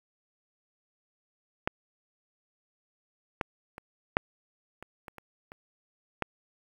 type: clicks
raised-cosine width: 0.5 ms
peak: -11 / -13 / -26 / -6 / -27 / -26 / -29 / -29 / -13 dBFS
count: 9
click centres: 1.675 / 3.412 / 3.781 / 4.169 / 4.826 / 5.082 / 5.183 / 5.519 / 6.223 s
effects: 8-bit